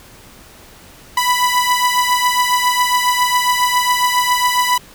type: beating tone pair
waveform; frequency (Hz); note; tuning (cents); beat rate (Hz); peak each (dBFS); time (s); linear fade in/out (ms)
sawtooth; 987.8 / 995.1; B5 / B5; 0 / +13; 7.3; -11 / -14; 1.17-4.78; 5
effects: pink hiss -42 dBFS RMS until 4.94 s